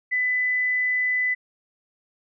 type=tone; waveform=sine; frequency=2000 Hz; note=B6; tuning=21 cents sharp; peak=-20 dBFS; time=0.11-1.35 s; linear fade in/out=20 ms; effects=none